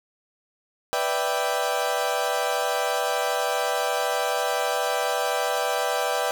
30% pulse chord, E minor seventh, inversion second, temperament equal, 493.9 / 587.3 / 659.3 / 784 Hz, B4 / D5 / E5 / G5, 0 / 0 / 0 / 0 cents, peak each -26 / -26 / -27 / -25 dBFS, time 0.93-6.31 s, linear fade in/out 0 ms, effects none

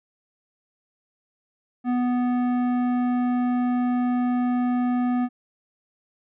triangle tone with tanh clipping, 246.9 Hz, B3, in tune, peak -22 dBFS, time 1.84-5.29 s, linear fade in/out 50 ms, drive 17 dB, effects none

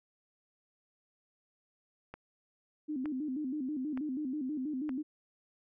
click train, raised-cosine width 0.5 ms, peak -29 dBFS, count 4, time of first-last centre 2.14-4.892 s, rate 1.09 Hz
sine tone with vibrato, 280 Hz, C#4, 18 cents sharp, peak -33 dBFS, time 2.88-5.03 s, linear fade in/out 20 ms, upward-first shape square, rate 6.2 Hz, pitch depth 140 cents each way
effects none

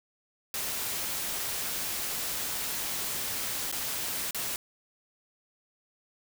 white noise with dropouts, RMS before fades -33 dBFS, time 0.54-4.56 s, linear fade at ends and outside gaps 1 ms, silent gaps 3.715-3.725 / 4.309-4.346 s, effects none

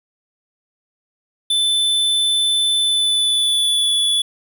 square tone with pitch glide, 3520 to 3434 Hz, A7 to A7, 0 to -43 cents, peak -15 dBFS, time 1.5-4.22 s, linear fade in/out 5 ms, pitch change -43 cents, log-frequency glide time 2.8-3.94 s, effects 8-bit

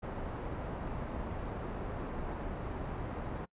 pink low-pass noise, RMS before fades -39 dBFS, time 0.02-3.46 s, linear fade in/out 20 ms, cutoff 1100 Hz, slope 12 dB/octave, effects noise-tail reverb RT60 0.1 s tail -24 dB re dry + resampled to 8000 Hz

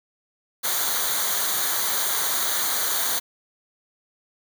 white noise with comb filter, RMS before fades -24 dBFS, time 0.63-3.2 s, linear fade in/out 20 ms, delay 0.38 ms, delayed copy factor -0.75, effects none

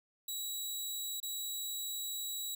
15% pulse tone with dropouts, 3888 Hz, B7, 28 cents flat, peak -30 dBFS, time 0.28-2.55 s, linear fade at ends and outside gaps 5 ms, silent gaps 1.202-1.228 s, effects none

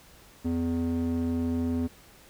square tone with band-pass filter, 83.8 Hz, E2, 29 cents sharp, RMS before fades -28 dBFS, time 0.44-1.88 s, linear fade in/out 20 ms, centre 250 Hz, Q 2.1, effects pink hiss -54 dBFS RMS until 2.29 s

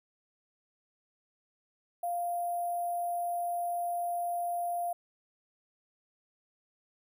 sine tone with sample-and-hold, 697 Hz, F5, 4 cents flat, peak -30 dBFS, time 2.03-4.93 s, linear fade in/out 5 ms, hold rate 11025 Hz, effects none

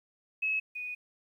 sine tone pair in turn, 2577 / 2478 Hz, E7 / D#7, -40 / -8 cents, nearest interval minor second, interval 68 cents, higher first, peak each -27 / -35 dBFS, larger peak first, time 0.42-0.6 / 0.75-0.95 s, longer second, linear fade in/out 10 ms, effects 11-bit

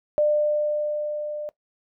sine tone with level ramp, 598 Hz, D5, 31 cents sharp, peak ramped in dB -16 to -29 dBFS, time 0.18-1.49 s, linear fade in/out 0 ms, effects noise-tail reverb RT60 0.1 s tail -19 dB re dry

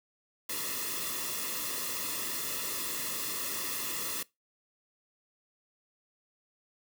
white noise with comb filter, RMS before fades -35 dBFS, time 0.49-4.23 s, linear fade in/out 5 ms, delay 1.3 ms, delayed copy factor -0.8, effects noise-tail reverb RT60 0.2 s tail -22 dB re dry

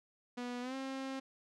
sawtooth tone with pitch glide, 244.9 to 267.1 Hz, B3 to C4, -14 to +36 cents, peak -35 dBFS, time 0.37-1.2 s, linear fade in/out 10 ms, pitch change +150 cents, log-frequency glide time 0.61-0.75 s, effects low-pass 6000 Hz 12 dB/octave

